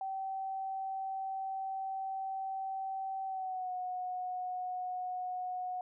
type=tone with pitch glide; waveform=sine; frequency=770 to 731.4 Hz; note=G5 to F#5; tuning=-31 to -20 cents; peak=-35 dBFS; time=0.01-5.81 s; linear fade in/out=2 ms; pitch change=-89 cents; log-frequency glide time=3.26-3.72 s; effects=none

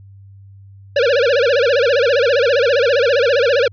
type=tone with vibrato; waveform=square; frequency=518 Hz; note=C5; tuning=17 cents flat; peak=-12 dBFS; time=0.96-3.68 s; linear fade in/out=5 ms; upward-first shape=sine; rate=15 Hz; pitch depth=210 cents each way; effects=added 98 Hz sine -38 dBFS peak until 3.72 s + resampled to 11025 Hz

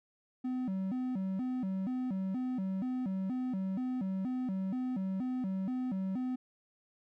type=tone with vibrato; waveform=triangle; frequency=219.9 Hz; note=A3; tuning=1 cent flat; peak=-30 dBFS; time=0.44-6.36 s; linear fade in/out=10 ms; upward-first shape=square; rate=2.1 Hz; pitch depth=250 cents each way; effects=none

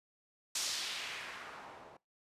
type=noise with low-pass filter sweep; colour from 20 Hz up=blue; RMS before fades=-42 dBFS; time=0.55-1.97 s; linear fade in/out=5 ms; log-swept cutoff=6500 to 590 Hz; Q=1.3; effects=noise-tail reverb RT60 0.2 s tail -22 dB re dry + resampled to 32000 Hz

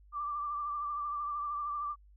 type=tone with vibrato; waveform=sine; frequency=1174.7 Hz; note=D6; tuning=in tune; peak=-33 dBFS; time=0.12-1.96 s; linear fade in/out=50 ms; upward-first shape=triangle; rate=13 Hz; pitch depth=44 cents each way; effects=added 50 Hz sine -56 dBFS peak until 2.16 s

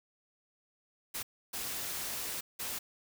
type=noise bursts at uneven times; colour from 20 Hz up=white; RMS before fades=-38 dBFS; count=3; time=1.14-1.23 / 1.53-2.41 / 2.59-2.79 s; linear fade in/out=10 ms; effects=none

